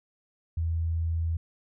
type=tone; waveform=sine; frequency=82.41 Hz; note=E2; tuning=in tune; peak=-25 dBFS; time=0.57-1.37 s; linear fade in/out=5 ms; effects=none